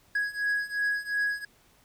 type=beating tone pair; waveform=triangle; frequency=1661.2 / 1664 Hz; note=G#6 / G#6; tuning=0 / +3 cents; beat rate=2.8 Hz; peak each=-29 / -27 dBFS; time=0.15-1.45 s; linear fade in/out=5 ms; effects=pink hiss -62 dBFS RMS until 1.84 s